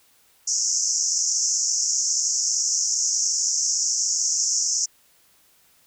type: band-pass noise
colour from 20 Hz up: pink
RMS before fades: -23 dBFS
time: 0.47-4.86 s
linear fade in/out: 10 ms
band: 5400 to 7200 Hz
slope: 96 dB/octave
effects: white hiss -59 dBFS RMS until 5.86 s